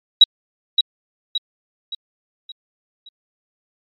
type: tone with echo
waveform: sine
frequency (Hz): 3866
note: B7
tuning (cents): -38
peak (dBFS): -3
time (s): 0.21-0.24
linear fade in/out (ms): 5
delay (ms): 570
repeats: 5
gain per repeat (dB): -7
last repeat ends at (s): 3.09
effects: MP3 32 kbps